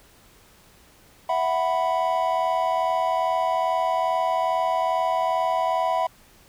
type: chord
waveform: triangle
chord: E suspended second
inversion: none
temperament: just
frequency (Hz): 659.3 / 741.7 / 988.9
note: E5 / F#5 / B5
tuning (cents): 0 / +4 / +2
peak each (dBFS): -23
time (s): 1.29-6.07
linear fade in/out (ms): 5
effects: pink hiss -54 dBFS RMS until 6.48 s